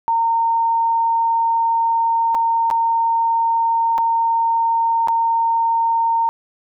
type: tone with dropouts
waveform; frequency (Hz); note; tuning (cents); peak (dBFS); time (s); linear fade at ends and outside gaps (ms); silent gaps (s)
sine; 917; A#5; -29; -14; 0.08-6.29; 0; 2.346-2.35 / 2.702-2.711 / 3.98-3.984 / 5.074-5.084
effects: none